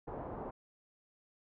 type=low-pass noise; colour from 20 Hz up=white; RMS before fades=-43 dBFS; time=0.07-0.51 s; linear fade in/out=10 ms; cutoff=890 Hz; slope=24 dB/octave; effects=none